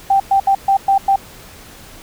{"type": "tone bursts at uneven times", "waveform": "sine", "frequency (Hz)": 784, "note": "G5", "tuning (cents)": 0, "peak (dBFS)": -9, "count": 6, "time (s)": [[0.1, 0.2], [0.31, 0.4], [0.47, 0.55], [0.68, 0.77], [0.88, 0.98], [1.08, 1.16]], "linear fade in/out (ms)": 5, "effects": ["pink hiss -39 dBFS RMS until 2.02 s"]}